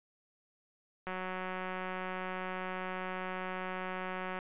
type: click train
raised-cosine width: 0.5 ms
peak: -24 dBFS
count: 615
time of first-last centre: 1.07-4.389 s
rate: 185 Hz
effects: resampled to 8000 Hz